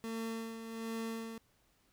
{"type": "tone with tremolo", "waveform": "30% pulse", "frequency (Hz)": 226.1, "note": "A3", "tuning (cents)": 47, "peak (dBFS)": -34, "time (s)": [0.04, 1.38], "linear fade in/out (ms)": 0, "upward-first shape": "sine", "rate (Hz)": 1.3, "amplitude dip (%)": 55, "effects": ["pink hiss -72 dBFS RMS until 1.92 s"]}